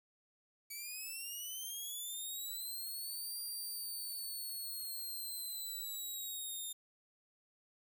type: linear two-way sweep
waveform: 5% pulse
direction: up then down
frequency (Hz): 2267 to 4758 to 3636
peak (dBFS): -34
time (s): 0.7-6.73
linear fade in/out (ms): 10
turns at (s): 3.4
effects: 11-bit